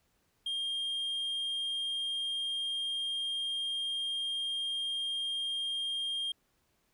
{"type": "tone", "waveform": "sine", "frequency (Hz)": 3214, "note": "G7", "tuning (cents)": 43, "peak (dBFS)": -29, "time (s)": [0.46, 6.32], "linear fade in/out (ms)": 5, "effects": ["tanh soft clip ceiling -31 dBFS", "pink hiss -74 dBFS RMS until 6.93 s"]}